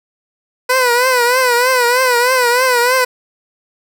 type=tone with vibrato; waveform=15% pulse; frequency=497.4 Hz; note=B4; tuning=12 cents sharp; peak=-4 dBFS; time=0.69-3.05 s; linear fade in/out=10 ms; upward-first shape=triangle; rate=3.2 Hz; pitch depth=96 cents each way; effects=none